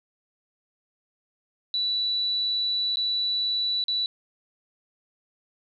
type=tone with dropouts; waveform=sine; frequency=3951 Hz; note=B7; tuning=in tune; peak=-23 dBFS; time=1.74-4.06 s; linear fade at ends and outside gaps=1 ms; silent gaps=2.958-2.97 / 3.84-3.882 s; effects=none